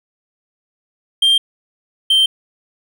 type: tone pair in turn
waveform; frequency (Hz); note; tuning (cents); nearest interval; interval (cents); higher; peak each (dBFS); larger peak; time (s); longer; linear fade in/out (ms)
triangle; 3180 / 3131; G7 / G7; +24 / -3; unison; 27; first; -8 / -8; neither; 1.22-1.38 / 2.1-2.26; neither; 5
effects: none